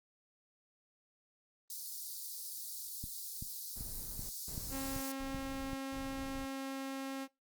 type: high-pass noise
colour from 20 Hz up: white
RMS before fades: -44 dBFS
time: 1.7-5.12 s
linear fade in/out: 2 ms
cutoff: 4100 Hz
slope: 48 dB/octave
type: click train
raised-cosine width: 5 ms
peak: -31 dBFS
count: 8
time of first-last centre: 3.04-5.732 s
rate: 2.6 Hz
type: noise bursts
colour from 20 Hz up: brown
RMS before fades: -48 dBFS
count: 4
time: 3.76-6.45 s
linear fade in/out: 0 ms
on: 530 ms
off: 190 ms
type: tone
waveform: sawtooth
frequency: 269.5 Hz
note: C#4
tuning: 49 cents flat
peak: -35 dBFS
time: 4.7-7.28 s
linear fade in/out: 50 ms
effects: noise-tail reverb RT60 0.2 s tail -20 dB re dry + Opus 32 kbps